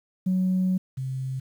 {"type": "tone pair in turn", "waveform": "sine", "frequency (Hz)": [185.4, 131.51], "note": ["F#3", "C3"], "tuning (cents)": [4, 9], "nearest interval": "tritone", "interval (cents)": 595, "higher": "first", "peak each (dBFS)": [-19, -27], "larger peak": "first", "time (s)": [[0.26, 0.78], [0.97, 1.4]], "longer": "first", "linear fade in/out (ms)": 10, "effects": ["tanh soft clip ceiling -17 dBFS", "9-bit"]}